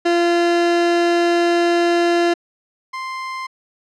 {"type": "tone pair in turn", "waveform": "30% pulse", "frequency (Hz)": [344.1, 1045.8], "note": ["F4", "C6"], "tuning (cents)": [-26, -1], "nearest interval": "octave + perfect fifth", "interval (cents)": 1925, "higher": "second", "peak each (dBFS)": [-11, -22], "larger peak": "first", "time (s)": [[0.05, 2.34], [2.93, 3.47]], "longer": "first", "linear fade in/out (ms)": 10, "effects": ["low-pass 5000 Hz 12 dB/octave"]}